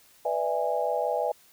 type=chord; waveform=sine; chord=E dominant seventh; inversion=second; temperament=just; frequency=494.4 / 593.3 / 659.3 / 824.1 Hz; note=B4 / D5 / E5 / G#5; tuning=+2 / +18 / 0 / -14 cents; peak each=-30 dBFS; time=0.25-1.32 s; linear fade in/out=5 ms; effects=white hiss -58 dBFS RMS until 1.52 s